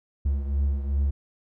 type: beating tone pair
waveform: triangle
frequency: 69.3 / 71.9 Hz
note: C#2 / D2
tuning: 0 / -36 cents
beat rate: 2.6 Hz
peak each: -21 / -28 dBFS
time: 0.25-1.11 s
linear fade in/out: 10 ms
effects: none